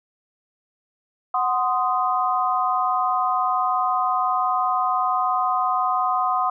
sine chord, C diminished, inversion second, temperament equal with one note detuned, 740 / 1038.7 / 1244.5 Hz, Gb5 / C6 / Eb6, 0 / -13 / 0 cents, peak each -23 dBFS, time 1.34-6.5 s, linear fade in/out 5 ms, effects none

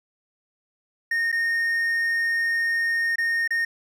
triangle tone with dropouts, 1843 Hz, A#6, 20 cents flat, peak -19 dBFS, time 1.11-3.65 s, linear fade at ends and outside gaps 5 ms, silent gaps 1.318-1.325 / 3.158-3.182 / 3.477-3.506 s, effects none

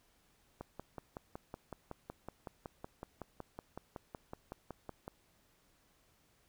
click train, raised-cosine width 1 ms, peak -29 dBFS, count 25, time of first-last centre 0.61-5.079 s, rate 5.37 Hz, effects pink hiss -71 dBFS RMS until 6.48 s

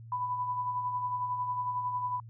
sine tone with tremolo, 993 Hz, B5, 9 cents sharp, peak -28 dBFS, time 0.12-2.2 s, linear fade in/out 2 ms, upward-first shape sine, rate 11 Hz, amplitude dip 45%, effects added 114 Hz sine -45 dBFS peak until 2.29 s

